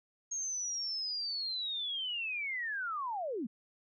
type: linear sweep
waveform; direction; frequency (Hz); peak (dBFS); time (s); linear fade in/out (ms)
sine; down; 6540 to 196; -34; 0.31-3.47; 10
effects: none